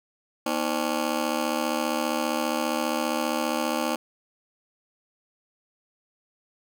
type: ring-modulated tone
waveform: 15% pulse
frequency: 279.1 Hz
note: C#4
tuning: 12 cents sharp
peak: -15 dBFS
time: 0.46-3.96 s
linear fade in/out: 5 ms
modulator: 37.5 Hz
effects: none